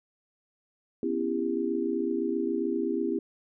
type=chord; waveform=sine; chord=C# half-diminished seventh; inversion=third; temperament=just; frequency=249.5 / 277.2 / 332.6 / 399.1 Hz; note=B3 / C#4 / E4 / G4; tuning=+18 / 0 / +16 / +31 cents; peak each=-32 / -34 / -30 / -31 dBFS; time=1.03-3.19 s; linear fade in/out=2 ms; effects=none